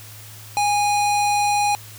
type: tone with low-pass filter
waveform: square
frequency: 823 Hz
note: G#5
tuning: 16 cents flat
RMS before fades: -19 dBFS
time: 0.57-1.75 s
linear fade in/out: 0 ms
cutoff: 9000 Hz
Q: 1.4
effects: added 107 Hz sine -41 dBFS peak until 1.98 s + white hiss -42 dBFS RMS until 1.98 s